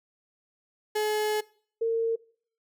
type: tone pair in turn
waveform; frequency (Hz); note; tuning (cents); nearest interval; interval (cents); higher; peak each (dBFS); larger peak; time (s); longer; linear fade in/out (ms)
35% pulse / sine; 425.6 / 455.8; G#4 / A#4; +42 / -39; minor second; 119; second; -23; neither; 0.95-1.41 / 1.81-2.16; first; 10
effects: noise-tail reverb RT60 0.5 s tail -22 dB re dry